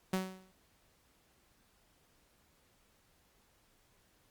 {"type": "tone with exponential decay", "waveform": "sawtooth", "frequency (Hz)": 187.6, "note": "F#3", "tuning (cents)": 24, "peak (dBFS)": -25, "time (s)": [0.13, 0.52], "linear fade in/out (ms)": 5, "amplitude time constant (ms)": 84, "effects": ["pink hiss -70 dBFS RMS until 4.3 s", "Opus 48 kbps"]}